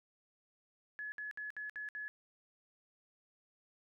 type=tone bursts; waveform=sine; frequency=1702 Hz; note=G#6; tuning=42 cents sharp; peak=-40 dBFS; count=6; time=0.99-2.08 s; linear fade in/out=0 ms; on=130 ms; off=62 ms; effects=none